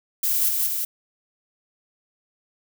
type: noise with echo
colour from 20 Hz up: violet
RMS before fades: -22 dBFS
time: 0.23-0.49 s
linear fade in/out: 5 ms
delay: 180 ms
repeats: 2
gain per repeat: -2 dB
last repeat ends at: 0.85 s
effects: none